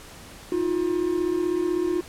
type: tone pair together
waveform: triangle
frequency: 320 / 356 Hz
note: D#4 / F4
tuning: +49 / +33 cents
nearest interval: major second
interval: 184 cents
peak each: -25 / -21 dBFS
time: 0.52-2.01 s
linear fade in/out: 2 ms
effects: pink hiss -44 dBFS RMS until 2.08 s + low-pass 12000 Hz 12 dB/octave